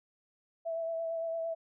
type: tone with vibrato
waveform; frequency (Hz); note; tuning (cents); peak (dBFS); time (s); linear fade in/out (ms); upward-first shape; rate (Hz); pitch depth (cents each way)
sine; 659.3; E5; 0; -32; 0.65-1.55; 20; sine; 8.8; 19
effects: none